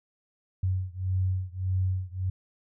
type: beating tone pair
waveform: sine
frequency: 92.5 / 94.2 Hz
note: F#2 / F#2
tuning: 0 / +32 cents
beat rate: 1.7 Hz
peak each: -28 / -29 dBFS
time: 0.63-2.3 s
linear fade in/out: 5 ms
effects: none